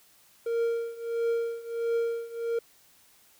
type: tone with tremolo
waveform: triangle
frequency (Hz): 464.2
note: A#4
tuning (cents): -7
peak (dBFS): -21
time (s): 0.46-2.59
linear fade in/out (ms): 5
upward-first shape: triangle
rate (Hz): 1.5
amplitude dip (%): 90
effects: white hiss -60 dBFS RMS until 3.39 s